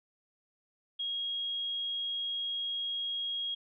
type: tone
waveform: sine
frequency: 3280 Hz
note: G#7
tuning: 22 cents flat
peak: -32 dBFS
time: 0.99-3.55 s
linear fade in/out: 10 ms
effects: none